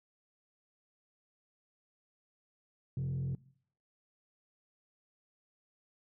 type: tone with frequency modulation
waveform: sine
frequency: 133.6 Hz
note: C3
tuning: 36 cents sharp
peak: -30 dBFS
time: 2.97-3.35 s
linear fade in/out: 2 ms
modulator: 42.5 Hz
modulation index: 0.58
effects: noise-tail reverb RT60 0.6 s tail -22 dB re dry + tanh soft clip ceiling -31 dBFS